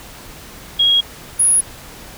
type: tone pair in turn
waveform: sine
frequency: 3290 / 10445 Hz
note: G#7 / E9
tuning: -17 / -17 cents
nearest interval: octave + minor sixth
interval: 2000 cents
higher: second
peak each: -10 dBFS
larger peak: neither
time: 0.79-1.01 / 1.39-1.61 s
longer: neither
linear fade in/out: 10 ms
effects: pink hiss -37 dBFS RMS until 2.17 s